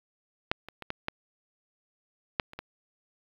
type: clicks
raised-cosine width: 0.3 ms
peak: -8 / -25 / -23 / -15 / -13 / -8 / -28 / -20 dBFS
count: 8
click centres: 0.515 / 0.686 / 0.823 / 0.904 / 1.084 / 2.398 / 2.534 / 2.59 s
effects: low-pass 4000 Hz 12 dB/octave + 8-bit